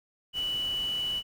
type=tone in noise; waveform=sine; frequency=2960 Hz; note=F#7; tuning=in tune; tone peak=-28 dBFS; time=0.33-1.23 s; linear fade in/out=50 ms; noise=pink; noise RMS=-45 dBFS; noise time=0.33-1.23 s; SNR=+14 dB; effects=none